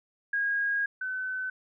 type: tone pair in turn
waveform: sine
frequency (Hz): 1636 / 1516.2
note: G#6 / F#6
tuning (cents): -26 / +42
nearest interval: minor second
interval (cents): 132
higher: first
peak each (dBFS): -25 / -30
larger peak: first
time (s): 0.33-0.86 / 1.01-1.5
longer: first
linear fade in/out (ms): 5
effects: none